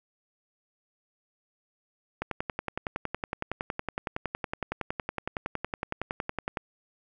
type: click train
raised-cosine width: 0.5 ms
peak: -15 dBFS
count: 48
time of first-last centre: 2.22-6.572 s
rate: 10.8 Hz
effects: none